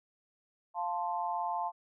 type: chord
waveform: sine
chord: F major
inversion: none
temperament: equal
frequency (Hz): 698.5 / 880 / 1046.5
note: F5 / A5 / C6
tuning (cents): 0 / 0 / 0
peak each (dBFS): -36 / -34 / -38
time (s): 0.74-1.72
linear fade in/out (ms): 50
effects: none